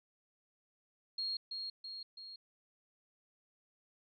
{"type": "tone with echo", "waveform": "sine", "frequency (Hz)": 4266, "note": "C8", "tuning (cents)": 33, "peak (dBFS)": -35, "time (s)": [1.18, 1.37], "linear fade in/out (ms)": 5, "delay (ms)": 330, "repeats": 3, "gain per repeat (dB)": -4, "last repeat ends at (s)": 2.36, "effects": []}